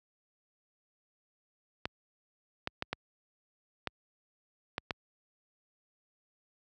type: clicks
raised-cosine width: 0.3 ms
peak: -16 dBFS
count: 7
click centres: 1.855 / 2.674 / 2.824 / 2.93 / 3.873 / 4.781 / 4.908 s
effects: high-pass 60 Hz 12 dB/octave